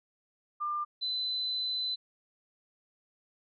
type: tone pair in turn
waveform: sine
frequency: 1196 / 4023 Hz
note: D6 / B7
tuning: +31 / +31 cents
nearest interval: octave + major sixth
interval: 2100 cents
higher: second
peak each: -30 / -30 dBFS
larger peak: neither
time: 0.6-0.85 / 1.01-1.96 s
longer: second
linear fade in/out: 20 ms
effects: none